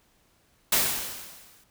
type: noise with exponential decay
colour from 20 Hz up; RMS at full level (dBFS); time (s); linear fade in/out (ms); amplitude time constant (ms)
white; -20; 0.72-1.64; 5; 200
effects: pink hiss -65 dBFS RMS until 1.7 s